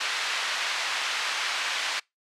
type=band-pass noise; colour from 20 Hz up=white; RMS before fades=-29 dBFS; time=0-2 s; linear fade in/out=10 ms; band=990 to 3400 Hz; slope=12 dB/octave; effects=noise-tail reverb RT60 0.2 s tail -26 dB re dry + low-pass 9000 Hz 12 dB/octave